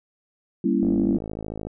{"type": "chord", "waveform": "sine", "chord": "G diminished seventh", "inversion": "none", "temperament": "equal with one note detuned", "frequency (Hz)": [196, 233.1, 277.2, 332.9], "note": ["G3", "Bb3", "Db4", "Fb4"], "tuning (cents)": [0, 0, 0, 17], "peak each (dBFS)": -24, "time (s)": [0.64, 1.18], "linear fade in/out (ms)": 5}
{"type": "click train", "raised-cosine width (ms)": 2, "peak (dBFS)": -19, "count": 46, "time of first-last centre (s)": [0.83, 1.67], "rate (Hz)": 53.6}
{"effects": []}